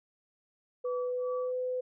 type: tone with pitch glide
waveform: sine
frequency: 496.1 to 505.1 Hz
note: B4 to B4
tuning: +8 to +39 cents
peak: -30 dBFS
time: 0.84-1.81 s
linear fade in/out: 10 ms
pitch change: +31 cents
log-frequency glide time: 1-1.56 s
type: tone with tremolo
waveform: sine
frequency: 1148 Hz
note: D6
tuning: 40 cents flat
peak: -39 dBFS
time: 0.85-1.52 s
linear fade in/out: 2 ms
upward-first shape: sine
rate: 2.5 Hz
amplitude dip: 100%
effects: none